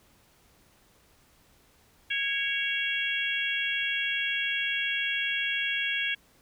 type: harmonic tone with a mistuned harmonic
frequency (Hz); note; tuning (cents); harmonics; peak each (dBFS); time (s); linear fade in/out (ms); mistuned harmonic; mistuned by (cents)
550; C#5; -14; 3 / 4 / 5 / 6; -32 / -32 / -32 / -32; 2.1-6.15; 10; 4; +34
effects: pink hiss -62 dBFS RMS until 6.41 s